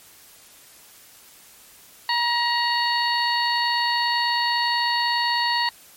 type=harmonic tone with a mistuned harmonic; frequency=950 Hz; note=A#5; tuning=33 cents sharp; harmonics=1 / 2 / 3 / 4 / 5; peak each=-23 / -25 / -30 / -31 / -25 dBFS; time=2.09-5.69 s; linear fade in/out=2 ms; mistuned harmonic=5; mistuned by=-120 cents; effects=white hiss -49 dBFS RMS until 5.96 s + MP3 64 kbps